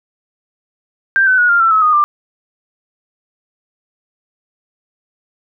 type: tone with pitch steps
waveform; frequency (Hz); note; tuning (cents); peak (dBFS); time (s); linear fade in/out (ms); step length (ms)
sine; 1577 / 1514.5 / 1454.5 / 1396.9 / 1341.5 / 1288.3 / 1237.3 / 1188.3; G6 / F#6 / F#6 / F6 / E6 / E6 / D#6 / D6; +10 / +40 / -30 / 0 / +30 / -40 / -10 / +20; -8; 1.16-2.04; 0; 110
effects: none